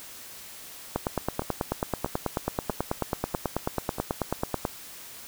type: two click trains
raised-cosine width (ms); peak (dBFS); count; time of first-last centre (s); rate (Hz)
1; -19 / -11; 5 / 35; 1.42-3.984 / 0.96-4.652; 1.56 / 9.21
effects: white hiss -44 dBFS RMS until 5.27 s